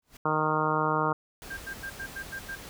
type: noise with exponential growth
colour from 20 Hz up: pink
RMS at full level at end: -44 dBFS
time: 0.02-0.17 s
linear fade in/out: 5 ms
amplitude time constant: 31 ms
type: harmonic tone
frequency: 154.8 Hz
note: D#3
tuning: 9 cents flat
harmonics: 1 / 2 / 3 / 4 / 5 / 6 / 7 / 8 / 9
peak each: -33 / -34 / -32 / -35 / -35 / -31 / -31 / -31 / -34 dBFS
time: 0.25-1.13 s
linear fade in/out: 5 ms
type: noise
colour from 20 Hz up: pink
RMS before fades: -44 dBFS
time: 1.42-2.69 s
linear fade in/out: 0 ms
type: tone bursts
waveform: sine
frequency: 1591 Hz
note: G6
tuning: 25 cents sharp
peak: -34 dBFS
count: 7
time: 1.5-2.557 s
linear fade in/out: 10 ms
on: 73 ms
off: 91 ms
effects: none